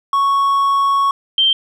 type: tone pair in turn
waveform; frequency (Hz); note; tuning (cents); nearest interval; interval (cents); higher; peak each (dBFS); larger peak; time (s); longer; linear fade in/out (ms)
triangle / sine; 1108.7 / 3142; C#6 / G7; 0 / +3; octave + tritone; 1803; second; -10; neither; 0.13-1.11 / 1.38-1.53; first; 2
effects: none